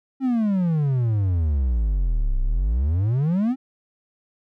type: exponential two-way sweep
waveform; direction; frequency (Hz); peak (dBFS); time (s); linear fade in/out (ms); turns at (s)
triangle; down then up; 272 to 30.87 to 272; -16; 0.2-3.56; 50; 2.4
effects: none